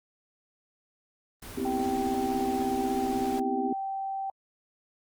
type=noise; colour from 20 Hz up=pink; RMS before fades=-42 dBFS; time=1.42-3.4 s; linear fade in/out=5 ms
type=chord; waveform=sine; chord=C major seventh; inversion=third; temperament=just; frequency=245.3 / 261.6 / 327 / 392.4 Hz; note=B3 / C4 / E4 / G4; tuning=-12 / 0 / -14 / +2 cents; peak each=-35 / -31 / -36 / -32 dBFS; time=1.57-3.73 s; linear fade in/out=5 ms
type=tone; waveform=sine; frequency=778 Hz; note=G5; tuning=13 cents flat; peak=-30 dBFS; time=1.65-4.3 s; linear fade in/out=2 ms
effects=Opus 24 kbps